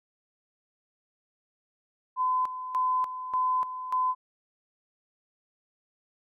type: tone with tremolo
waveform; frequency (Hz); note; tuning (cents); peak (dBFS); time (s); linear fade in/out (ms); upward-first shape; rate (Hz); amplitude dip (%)
sine; 1017; C6; -50; -23; 2.16-4.15; 50; square; 1.7; 70
effects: none